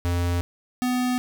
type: tone pair in turn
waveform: square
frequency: 87.31 / 249.9 Hz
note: F2 / B3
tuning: 0 / +21 cents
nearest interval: octave + tritone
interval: 1821 cents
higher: second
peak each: -22 dBFS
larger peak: neither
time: 0.05-0.41 / 0.82-1.18 s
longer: neither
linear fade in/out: 0 ms
effects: none